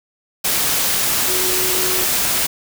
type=tone in noise; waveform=sine; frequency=369.3 Hz; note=F#4; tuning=3 cents flat; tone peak=-25 dBFS; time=1.28-2.05 s; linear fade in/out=10 ms; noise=white; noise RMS=-18 dBFS; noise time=0.44-2.47 s; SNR=-10 dB; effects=none